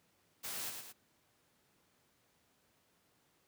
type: noise with echo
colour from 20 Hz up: white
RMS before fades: -42 dBFS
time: 0.43-0.71 s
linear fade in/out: 20 ms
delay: 110 ms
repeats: 2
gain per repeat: -5 dB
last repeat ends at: 0.93 s
effects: pink hiss -73 dBFS RMS until 3.47 s + high-pass 100 Hz 12 dB/octave